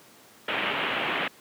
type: low-pass noise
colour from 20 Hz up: white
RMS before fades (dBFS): -28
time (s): 0.48-1.28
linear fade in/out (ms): 5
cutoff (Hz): 3100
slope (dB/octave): 48
effects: pink hiss -53 dBFS RMS until 1.4 s + high-pass 200 Hz 12 dB/octave